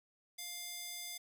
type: tone with high-pass filter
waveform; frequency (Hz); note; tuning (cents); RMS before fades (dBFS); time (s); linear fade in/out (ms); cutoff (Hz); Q
square; 702; F5; +9; -45; 0.38-1.18; 10; 3600; 0.7
effects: none